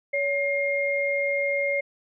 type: tone pair together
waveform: sine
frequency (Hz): 563.4 / 2127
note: C#5 / C7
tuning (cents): +28 / +28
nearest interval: octave + major seventh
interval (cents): 2300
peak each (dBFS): -25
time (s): 0.13-1.81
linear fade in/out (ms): 10
effects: none